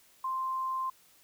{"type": "tone", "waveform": "sine", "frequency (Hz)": 1046.5, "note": "C6", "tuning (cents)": 0, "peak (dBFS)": -30, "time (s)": [0.24, 0.9], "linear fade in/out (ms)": 5, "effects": ["white hiss -62 dBFS RMS until 1.23 s"]}